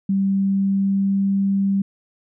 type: tone with pitch glide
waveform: sine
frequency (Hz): 195.1 to 196.46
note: G3 to G3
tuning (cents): -8 to +4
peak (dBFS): -16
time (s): 0.09-1.82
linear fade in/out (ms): 5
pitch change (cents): +12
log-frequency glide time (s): 0.24-1.25
effects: none